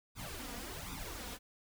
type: noise with flanger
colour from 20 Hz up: pink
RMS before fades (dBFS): -44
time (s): 0.15-1.39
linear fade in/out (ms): 50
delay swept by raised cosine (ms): 0.82 to 4.22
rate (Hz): 1.3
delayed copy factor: +0.85
effects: none